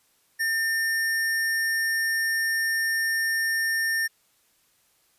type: tone with sample-and-hold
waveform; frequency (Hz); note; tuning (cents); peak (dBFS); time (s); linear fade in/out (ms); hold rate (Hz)
sine; 1800; A6; +39; -22; 0.39-4.08; 20; 7350
effects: white hiss -65 dBFS RMS until 5.18 s + resampled to 32000 Hz